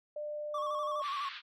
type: tone with pitch glide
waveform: sine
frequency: 597 to 601.5 Hz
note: D5 to D5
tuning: +28 to +41 cents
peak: -36 dBFS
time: 0.16-1.02 s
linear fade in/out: 5 ms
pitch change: +13 cents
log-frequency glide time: 0.47-0.74 s
type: tone with vibrato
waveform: triangle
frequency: 1131 Hz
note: C#6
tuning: 34 cents sharp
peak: -32 dBFS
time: 0.54-1.29 s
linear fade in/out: 5 ms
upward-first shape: square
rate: 12 Hz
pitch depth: 52 cents each way
type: band-pass noise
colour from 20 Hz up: white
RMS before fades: -45 dBFS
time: 1.01-1.42 s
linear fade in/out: 50 ms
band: 1100 to 4100 Hz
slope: 48 dB/octave
effects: none